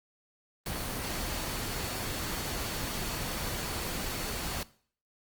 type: tone in noise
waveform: sine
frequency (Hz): 4435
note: C#8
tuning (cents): 0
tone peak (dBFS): -46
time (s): 0.66-4.63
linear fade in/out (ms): 2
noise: pink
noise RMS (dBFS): -35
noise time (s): 0.66-4.63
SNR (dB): -14
effects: noise-tail reverb RT60 0.5 s tail -19 dB re dry + Opus 32 kbps